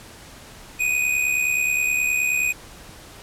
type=tone with amplitude modulation; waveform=square; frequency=2489 Hz; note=D#7; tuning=in tune; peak=-17 dBFS; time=0.79-2.53 s; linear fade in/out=20 ms; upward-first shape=sine; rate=69.5 Hz; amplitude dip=60%; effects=pink hiss -43 dBFS RMS until 3.22 s + low-pass 12000 Hz 12 dB/octave